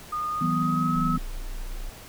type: tone with pitch glide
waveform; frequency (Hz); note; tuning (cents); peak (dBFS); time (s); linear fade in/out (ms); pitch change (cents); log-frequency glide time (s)
sine; 1224 to 1289.3; D#6 to E6; -29 to -39; -26; 0.12-1.17; 10; +90; 0.29-1.03
type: chord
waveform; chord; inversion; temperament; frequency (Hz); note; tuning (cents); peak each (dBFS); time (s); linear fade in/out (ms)
sine; E suspended second; none; equal with one note detuned; 164.81 / 189.32 / 246.9; E3 / F#3 / B3; 0 / +40 / 0; -26 / -30 / -27; 0.41-1.18; 5
type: tone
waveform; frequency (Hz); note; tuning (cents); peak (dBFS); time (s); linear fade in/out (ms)
sine; 29.53; A#0; +23; -30; 0.95-1.9; 10
effects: pink hiss -45 dBFS RMS until 2.08 s